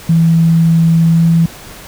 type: tone with pitch glide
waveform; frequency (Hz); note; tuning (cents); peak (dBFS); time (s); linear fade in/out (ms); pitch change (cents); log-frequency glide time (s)
sine; 164.81 to 166.05; E3 to E3; 0 to +13; -6; 0.09-1.46; 5; +13; 1.1-1.22
effects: pink hiss -33 dBFS RMS until 1.87 s